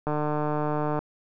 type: click train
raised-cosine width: 1 ms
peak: -14 dBFS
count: 139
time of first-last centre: 0.07-0.99 s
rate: 150 Hz
effects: none